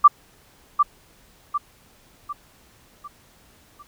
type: tone with echo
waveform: sine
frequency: 1174.7 Hz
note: D6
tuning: in tune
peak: -5 dBFS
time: 0.04-0.08 s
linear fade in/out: 10 ms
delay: 750 ms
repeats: 5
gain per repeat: -7 dB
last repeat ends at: 3.83 s
effects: pink hiss -55 dBFS RMS until 3.87 s